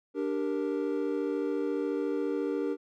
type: chord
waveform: triangle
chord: G minor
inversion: second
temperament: equal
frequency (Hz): 293.7 / 392 / 466.2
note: D4 / G4 / Bb4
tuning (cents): 0 / 0 / 0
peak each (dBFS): -30 / -31 / -31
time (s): 0.14-2.77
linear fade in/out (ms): 50
effects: none